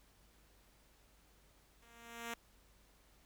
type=tone with level ramp; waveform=5% pulse; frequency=233.1 Hz; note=A#3; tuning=in tune; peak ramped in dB=-54 to -28 dBFS; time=1.82-2.34 s; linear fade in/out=5 ms; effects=added 50 Hz sine -69 dBFS peak until 3.25 s + pink hiss -69 dBFS RMS until 3.25 s